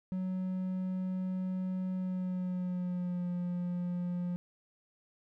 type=tone with pitch glide; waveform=triangle; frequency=185.6 to 177.01 Hz; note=F#3 to F3; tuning=+6 to +24 cents; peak=-30 dBFS; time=0.12-4.36 s; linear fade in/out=0 ms; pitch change=-82 cents; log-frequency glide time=1.94-3.29 s; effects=none